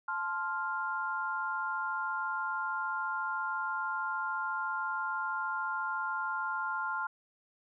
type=chord; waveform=sine; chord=F major; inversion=first; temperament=just; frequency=873.1 / 1047.7 / 1396.9 Hz; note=A5 / C6 / F6; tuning=-14 / +2 / 0 cents; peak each=-38 / -37 / -34 dBFS; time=0.08-7.07 s; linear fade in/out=5 ms; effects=none